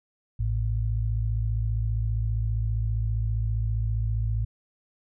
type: tone pair together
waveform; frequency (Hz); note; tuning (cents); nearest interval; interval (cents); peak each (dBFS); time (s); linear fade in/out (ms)
sine; 54.96 / 110; A1 / A2; -1 / 0; octave; 1201; -26; 0.39-4.45; 10
effects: none